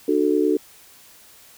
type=chord; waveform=sine; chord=D major; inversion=none; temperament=equal with one note detuned; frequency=300.4 / 370 / 440 Hz; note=D4 / F#4 / A4; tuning=+39 / 0 / 0 cents; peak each=-20 / -21 / -21 dBFS; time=0.08-0.57 s; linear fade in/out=5 ms; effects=white hiss -49 dBFS RMS until 1.57 s